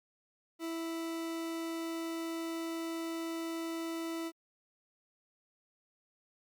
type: tone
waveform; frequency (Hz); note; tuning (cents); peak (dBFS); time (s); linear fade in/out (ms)
40% pulse; 329.6; E4; 0; -35; 0.59-4.32; 50
effects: Opus 48 kbps